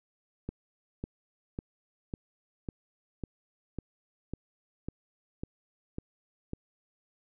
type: click train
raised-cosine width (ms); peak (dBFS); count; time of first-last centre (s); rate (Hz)
3; -22; 12; 0.49-6.534; 1.82
effects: none